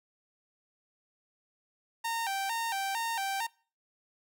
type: tone with vibrato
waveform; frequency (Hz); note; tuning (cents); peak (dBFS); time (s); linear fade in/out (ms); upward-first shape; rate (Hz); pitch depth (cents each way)
sawtooth; 847; G#5; +34; -27; 2.04-3.47; 10; square; 2.2; 140
effects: noise-tail reverb RT60 0.4 s tail -24 dB re dry